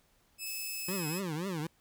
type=tone with pitch glide; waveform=10% pulse; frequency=2600 to 2563 Hz; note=E7 to E7; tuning=-24 to -49 cents; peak=-29 dBFS; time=0.38-1.22 s; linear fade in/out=50 ms; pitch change=-25 cents; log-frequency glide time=0.82-0.9 s
type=noise; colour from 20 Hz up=violet; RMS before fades=-45 dBFS; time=0.46-1 s; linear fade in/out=5 ms
type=tone with vibrato; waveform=25% pulse; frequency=172.3 Hz; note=F3; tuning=23 cents flat; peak=-30 dBFS; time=0.88-1.67 s; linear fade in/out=5 ms; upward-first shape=triangle; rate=3.8 Hz; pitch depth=290 cents each way
effects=pink hiss -69 dBFS RMS until 1.8 s